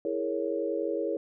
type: chord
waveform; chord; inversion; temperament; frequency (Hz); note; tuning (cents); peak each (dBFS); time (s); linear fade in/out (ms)
sine; A# half-diminished seventh; second; equal; 329.6 / 415.3 / 466.2 / 554.4; E4 / G#4 / A#4 / C#5; 0 / 0 / 0 / 0; -33; 0.05-1.17; 2
effects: none